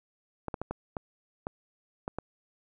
clicks, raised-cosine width 1 ms, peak -19 dBFS, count 8, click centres 0.483 / 0.542 / 0.616 / 0.71 / 0.968 / 1.469 / 2.079 / 2.186 s, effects none

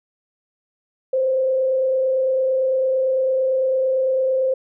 sine tone with frequency modulation, 523.3 Hz, C5, in tune, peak -16 dBFS, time 1.13-4.54 s, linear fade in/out 5 ms, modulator 28.9 Hz, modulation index 0.3, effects none

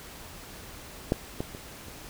clicks, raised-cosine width 2 ms, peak -9 / -17 / -27 / -30 dBFS, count 4, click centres 1.121 / 1.405 / 1.549 / 1.884 s, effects pink hiss -45 dBFS RMS until 2.09 s

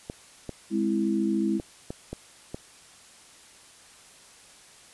clicks, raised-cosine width 2 ms, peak -20 dBFS, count 6, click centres 0.099 / 0.493 / 1.599 / 1.905 / 2.13 / 2.545 s
sine chord, Ab augmented, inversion none, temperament equal, 207.7 / 261.6 / 329.6 Hz, Ab3 / C4 / E4, 0 / 0 / 0 cents, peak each -26 / -31 / -26 dBFS, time 0.7-1.61 s, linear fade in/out 50 ms
effects white hiss -52 dBFS RMS until 4.93 s + resampled to 24000 Hz

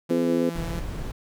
sawtooth tone with vibrato, 167.8 Hz, E3, 31 cents sharp, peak -27 dBFS, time 0.09-0.8 s, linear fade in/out 10 ms, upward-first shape square, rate 3.1 Hz, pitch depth 9 cents each way
harmonic tone, 84.9 Hz, F2, 48 cents flat, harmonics 3 / 4 / 5 / 6, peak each -23 / -26 / -29 / -27 dBFS, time 0.1-0.5 s, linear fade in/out 10 ms
brown noise, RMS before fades -31 dBFS, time 0.55-1.12 s, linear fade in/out 10 ms
effects none

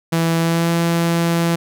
sawtooth tone with pitch glide, 165.4 to 168.58 Hz, E3 to E3, +6 to +39 cents, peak -11 dBFS, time 0.12-1.56 s, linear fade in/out 10 ms, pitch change +33 cents, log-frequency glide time 0.39-0.7 s, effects none

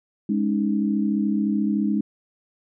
sine chord, Ab suspended fourth, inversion none, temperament equal, 207.7 / 277.2 / 311.1 Hz, Ab3 / Db4 / Eb4, 0 / 0 / 0 cents, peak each -21 / -27 / -26 dBFS, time 0.29-2.01 s, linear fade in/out 5 ms, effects none

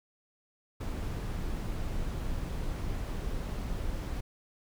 brown noise, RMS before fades -34 dBFS, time 0.8-4.21 s, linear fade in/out 10 ms, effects none

